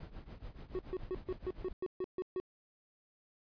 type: noise with tremolo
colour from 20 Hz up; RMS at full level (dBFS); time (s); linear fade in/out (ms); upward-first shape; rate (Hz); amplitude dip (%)
brown; -44; 0-1.73; 5; triangle; 7; 90
type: tone bursts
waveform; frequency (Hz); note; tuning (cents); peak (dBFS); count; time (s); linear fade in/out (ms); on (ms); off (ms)
triangle; 370; F#4; 0; -32; 10; 0.75-2.4; 0; 39; 140
effects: resampled to 11025 Hz